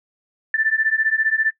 sine beating tone pair, 1760 / 1775 Hz, A6 / A6, 0 / +15 cents, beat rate 15 Hz, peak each -20 dBFS, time 0.54-1.51 s, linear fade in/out 2 ms, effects noise-tail reverb RT60 0.1 s tail -18 dB re dry

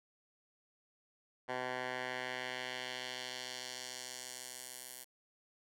10% pulse tone with band-pass filter sweep, 126.6 Hz, B2, 43 cents sharp, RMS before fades -43 dBFS, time 1.48-5.05 s, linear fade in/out 20 ms, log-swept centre 1200 to 12000 Hz, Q 1.1, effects none

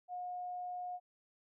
sine tone, 720 Hz, F#5, 47 cents flat, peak -39 dBFS, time 0.08-1 s, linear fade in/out 50 ms, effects none

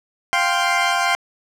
20% pulse chord, F suspended second, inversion none, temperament equal, 698.5 / 784 / 1046.5 Hz, F5 / G5 / C6, 0 / 0 / 0 cents, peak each -16 dBFS, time 0.33-1.15 s, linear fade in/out 0 ms, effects low-pass 7000 Hz 12 dB/octave + 7-bit

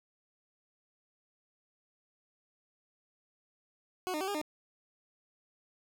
20% pulse tone with pitch steps, 367.8 / 304.9 / 381.8 / 406.4 / 303.8 Hz, F#4 / D#4 / G4 / G#4 / D#4, -10 / -35 / -46 / -38 / -41 cents, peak -28 dBFS, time 4.07-4.415 s, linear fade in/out 0 ms, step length 69 ms, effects none

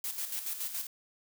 blue noise with tremolo, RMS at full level -35 dBFS, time 0.04-0.87 s, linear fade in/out 2 ms, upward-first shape square, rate 7.1 Hz, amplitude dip 55%, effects none

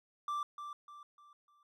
triangle tone with echo, 1174.7 Hz, D6, in tune, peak -32 dBFS, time 0.28-0.43 s, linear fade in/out 2 ms, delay 300 ms, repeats 4, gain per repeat -8 dB, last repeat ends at 1.63 s, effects none

